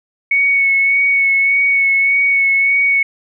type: tone with vibrato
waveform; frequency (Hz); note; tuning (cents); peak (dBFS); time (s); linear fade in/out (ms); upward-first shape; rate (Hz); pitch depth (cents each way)
sine; 2217; C#7; 0; -10; 0.31-3.03; 5; sine; 1.7; 19
effects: none